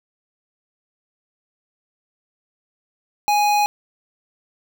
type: tone with notch filter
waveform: square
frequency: 830 Hz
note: G#5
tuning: 1 cent flat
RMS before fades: -17 dBFS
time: 3.28-3.66 s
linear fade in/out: 0 ms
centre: 10000 Hz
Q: 1.6
effects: 8-bit